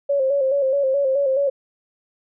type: tone with vibrato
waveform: sine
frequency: 546 Hz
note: C#5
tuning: 26 cents flat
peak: -16 dBFS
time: 0.09-1.5 s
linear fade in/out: 10 ms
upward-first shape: square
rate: 4.7 Hz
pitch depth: 55 cents each way
effects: none